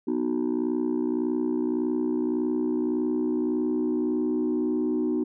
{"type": "chord", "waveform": "sine", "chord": "B major", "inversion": "none", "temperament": "just", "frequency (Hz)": [246.9, 308.7, 370.4], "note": ["B3", "D#4", "F#4"], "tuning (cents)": [0, -14, 2], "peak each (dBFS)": [-26, -25, -27], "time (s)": [0.07, 5.24], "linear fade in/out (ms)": 10, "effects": ["tanh soft clip ceiling -19 dBFS"]}